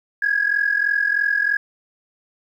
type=tone pair together; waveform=sine; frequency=1636.9 / 1680 Hz; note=G#6 / G#6; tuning=-26 / +19 cents; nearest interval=unison; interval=45 cents; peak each=-19 dBFS; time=0.22-1.57 s; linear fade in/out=5 ms; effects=tanh soft clip ceiling -9 dBFS + 9-bit